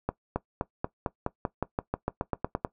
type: accelerating click train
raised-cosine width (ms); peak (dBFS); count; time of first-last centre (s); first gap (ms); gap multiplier
1; -13; 16; 0.09-2.648; 270; 0.93
effects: noise-tail reverb RT60 0.1 s tail -18 dB re dry